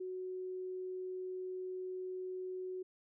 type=tone; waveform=sine; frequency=370 Hz; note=F#4; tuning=in tune; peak=-39 dBFS; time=0-2.83 s; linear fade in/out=10 ms; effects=none